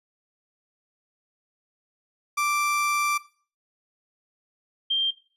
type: tone pair in turn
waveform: 30% pulse / sine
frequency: 1174.7 / 3173 Hz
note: D6 / G7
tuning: 0 / +20 cents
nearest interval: octave + perfect fourth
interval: 1720 cents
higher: second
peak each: -20 dBFS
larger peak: neither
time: 2.37-3.18 / 4.9-5.11 s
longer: first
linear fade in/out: 10 ms
effects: noise-tail reverb RT60 0.4 s tail -17 dB re dry + resampled to 32000 Hz

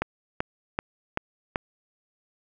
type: click train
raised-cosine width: 0.5 ms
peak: -10 dBFS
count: 5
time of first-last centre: 0.02-1.558 s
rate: 2.6 Hz
effects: none

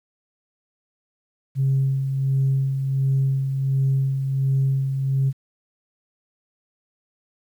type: tone with tremolo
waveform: sine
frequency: 135.1 Hz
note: C#3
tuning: 44 cents flat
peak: -15 dBFS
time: 1.55-5.33 s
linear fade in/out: 50 ms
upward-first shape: sine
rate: 1.4 Hz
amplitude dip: 50%
effects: tanh soft clip ceiling -13 dBFS + 9-bit

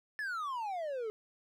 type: exponential sweep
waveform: triangle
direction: down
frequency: 1774 to 419.9 Hz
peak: -33 dBFS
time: 0.19-1.1 s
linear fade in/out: 0 ms
effects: none

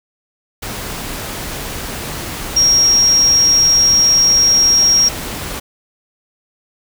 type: tone in noise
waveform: sine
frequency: 5600 Hz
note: F8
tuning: 4 cents sharp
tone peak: -8 dBFS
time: 2.56-5.09 s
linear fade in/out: 10 ms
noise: pink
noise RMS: -25 dBFS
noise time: 0.62-5.6 s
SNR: +14 dB
effects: none

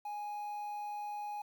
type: tone with quantisation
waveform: triangle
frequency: 830.6 Hz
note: G#5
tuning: in tune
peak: -36 dBFS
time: 0.05-1.42 s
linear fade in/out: 5 ms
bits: 10
effects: none

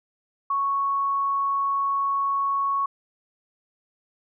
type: tone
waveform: sine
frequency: 1108 Hz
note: C#6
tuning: 1 cent flat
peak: -21 dBFS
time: 0.5-2.86 s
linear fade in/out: 5 ms
effects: none

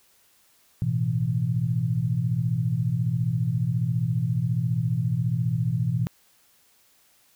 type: chord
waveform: sine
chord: A suspended second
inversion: none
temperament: equal with one note detuned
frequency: 108.86 / 123.47 / 164.81 Hz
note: A2 / B2 / E3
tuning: -18 / 0 / 0 cents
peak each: -29 / -24 / -27 dBFS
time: 0.82-6.07 s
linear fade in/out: 0 ms
effects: white hiss -61 dBFS RMS until 7.35 s

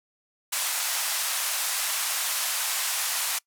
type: band-pass noise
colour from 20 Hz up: white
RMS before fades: -28 dBFS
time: 0.52-3.39 s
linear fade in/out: 10 ms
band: 710 to 13000 Hz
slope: 24 dB/octave
effects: noise-tail reverb RT60 0.1 s tail -24 dB re dry

